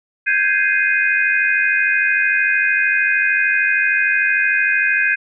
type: chord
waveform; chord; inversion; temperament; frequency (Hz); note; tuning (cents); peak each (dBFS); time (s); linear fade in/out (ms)
sine; Ab major seventh; third; equal; 1568 / 1661.2 / 2093 / 2489; G6 / Ab6 / C7 / Eb7; 0 / 0 / 0 / 0; -18 / -19 / -23 / -18; 0.26-5.16; 20
effects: none